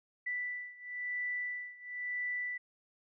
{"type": "beating tone pair", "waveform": "sine", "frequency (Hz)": [1975.5, 1976.49], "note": ["B6", "B6"], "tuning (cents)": [0, 1], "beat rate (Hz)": 0.99, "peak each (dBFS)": [-38, -40], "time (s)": [0.26, 2.58], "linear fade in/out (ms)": 10, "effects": []}